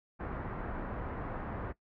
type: low-pass noise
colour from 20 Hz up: pink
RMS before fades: -39 dBFS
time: 0.19-1.73 s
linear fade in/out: 20 ms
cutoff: 1600 Hz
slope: 24 dB/octave
effects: noise-tail reverb RT60 0.1 s tail -19 dB re dry